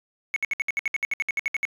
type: tone bursts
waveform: triangle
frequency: 2207 Hz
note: C#7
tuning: 8 cents flat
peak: -19 dBFS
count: 16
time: 0.34-1.652 s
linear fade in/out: 0 ms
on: 22 ms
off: 64 ms
effects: tanh soft clip ceiling -16 dBFS